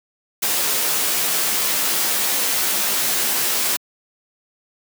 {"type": "noise with comb filter", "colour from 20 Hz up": "white", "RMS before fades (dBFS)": -20, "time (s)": [0.42, 3.77], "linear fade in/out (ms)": 10, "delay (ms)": 14, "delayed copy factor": 0.6, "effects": ["high-pass 200 Hz 12 dB/octave"]}